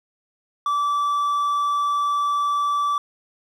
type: tone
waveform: triangle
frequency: 1159 Hz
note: D6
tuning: 23 cents flat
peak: -17 dBFS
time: 0.66-2.98 s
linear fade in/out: 2 ms
effects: none